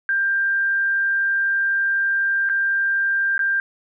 sine tone with dropouts, 1588 Hz, G6, 22 cents sharp, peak -17 dBFS, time 0.09-3.6 s, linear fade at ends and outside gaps 1 ms, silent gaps 2.49-2.497 / 3.379-3.392 s, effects none

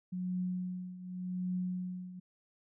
sine tone with tremolo, 182 Hz, F#3, 28 cents flat, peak -31 dBFS, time 0.12-2.2 s, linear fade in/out 10 ms, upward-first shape triangle, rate 0.87 Hz, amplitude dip 80%, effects none

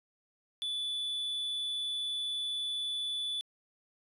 triangle tone, 3468 Hz, A7, 26 cents flat, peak -31 dBFS, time 0.62-3.41 s, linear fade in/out 0 ms, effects resampled to 32000 Hz

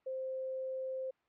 sine tone, 523.3 Hz, C5, in tune, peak -36 dBFS, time 0.06-1.11 s, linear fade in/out 10 ms, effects white hiss -75 dBFS RMS until 1.28 s + low-pass 2000 Hz 12 dB/octave

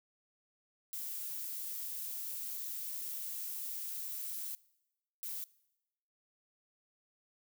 violet noise bursts at uneven times, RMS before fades -41 dBFS, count 2, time 0.93-4.55 / 5.23-5.44 s, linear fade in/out 0 ms, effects noise-tail reverb RT60 0.9 s tail -22 dB re dry

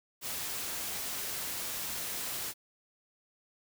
white noise, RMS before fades -37 dBFS, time 0.21-2.54 s, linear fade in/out 50 ms, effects none

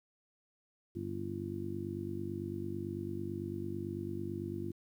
harmonic tone, 49 Hz, G1, in tune, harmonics 2 / 3 / 4 / 5 / 6 / 7, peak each -43 / -47 / -45 / -45 / -47 / -40 dBFS, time 0.95-4.72 s, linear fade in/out 10 ms, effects 11-bit

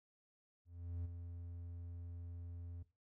triangle tone with ADSR envelope, 86.2 Hz, F2, 22 cents flat, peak -37 dBFS, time 0.65-2.83 s, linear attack 400 ms, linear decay 16 ms, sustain -7 dB, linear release 8 ms, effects noise-tail reverb RT60 0.3 s tail -17 dB re dry

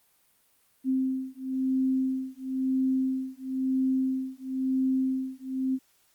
sine beating tone pair, 261.6 / 262.59 Hz, C4 / C4, 0 / +6 cents, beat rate 0.99 Hz, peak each -28 dBFS, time 0.84-5.79 s, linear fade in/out 50 ms, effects white hiss -66 dBFS RMS until 6.14 s + Opus 32 kbps

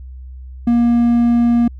triangle tone, 236.8 Hz, A#3, 27 cents sharp, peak -8 dBFS, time 0.67-1.68 s, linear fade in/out 5 ms, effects added 64 Hz sine -30 dBFS peak until 1.79 s

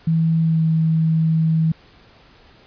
sine tone with pitch glide, 162.8 to 160.74 Hz, E3 to E3, -21 to -43 cents, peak -14 dBFS, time 0.07-1.72 s, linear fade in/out 5 ms, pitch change -22 cents, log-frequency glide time 0.42-0.62 s, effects pink hiss -50 dBFS RMS until 2.66 s + resampled to 11025 Hz

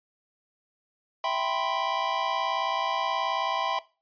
square chord, C major seventh, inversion first, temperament equal, 659.3 / 784 / 987.8 / 1046.5 Hz, E5 / G5 / B5 / C6, 0 / 0 / 0 / 0 cents, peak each -32 dBFS, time 1.24-3.79 s, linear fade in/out 2 ms, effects noise-tail reverb RT60 0.3 s tail -18 dB re dry + resampled to 11025 Hz

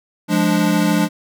square chord, D diminished, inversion first, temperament equal, 174.61 / 207.7 / 293.7 Hz, F3 / Ab3 / D4, 0 / 0 / 0 cents, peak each -19 dBFS, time 0.28-1.09 s, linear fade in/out 50 ms, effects none

